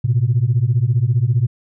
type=beating tone pair; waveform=sine; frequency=112.8 / 127.8 Hz; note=A2 / C3; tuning=+44 / -40 cents; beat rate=15 Hz; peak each=-15 dBFS; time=0.04-1.47 s; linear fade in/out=10 ms; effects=tanh soft clip ceiling -7 dBFS